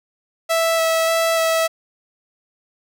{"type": "tone with vibrato", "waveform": "sawtooth", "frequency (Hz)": 655, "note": "E5", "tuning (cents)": -11, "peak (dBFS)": -12, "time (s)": [0.49, 1.68], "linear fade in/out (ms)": 20, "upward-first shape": "square", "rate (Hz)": 1.7, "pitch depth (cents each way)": 9, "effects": []}